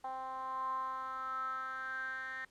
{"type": "tone with band-pass filter sweep", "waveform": "10% pulse", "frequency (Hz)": 261.6, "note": "C4", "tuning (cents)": 0, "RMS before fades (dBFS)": -40, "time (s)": [0.04, 2.45], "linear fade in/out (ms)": 5, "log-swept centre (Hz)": [850, 1800], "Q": 9.1, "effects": ["pink hiss -69 dBFS RMS until 2.5 s", "low-pass 10000 Hz 12 dB/octave"]}